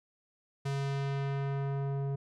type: tone with low-pass filter sweep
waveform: square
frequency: 138.59 Hz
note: C#3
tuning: in tune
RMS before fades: -33 dBFS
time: 0.65-2.16 s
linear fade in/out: 10 ms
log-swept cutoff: 8200 to 600 Hz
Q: 0.71
effects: none